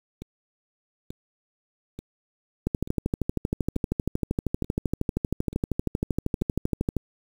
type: two click trains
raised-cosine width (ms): 3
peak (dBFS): -11 / -24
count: 56 / 8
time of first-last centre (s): 2.67-6.967 / 0.22-6.415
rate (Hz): 12.8 / 1.13
effects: 7-bit